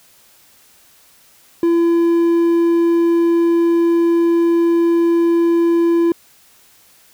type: tone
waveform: triangle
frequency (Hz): 338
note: E4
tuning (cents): +43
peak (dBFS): -9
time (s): 1.63-6.12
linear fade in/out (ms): 2
effects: white hiss -50 dBFS RMS until 7.13 s